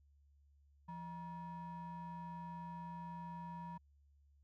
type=ring-modulated tone; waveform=triangle; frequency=392 Hz; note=G4; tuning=in tune; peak=-40 dBFS; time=0.88-3.78 s; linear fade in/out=10 ms; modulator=562 Hz; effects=added 71 Hz sine -66 dBFS peak until 4.43 s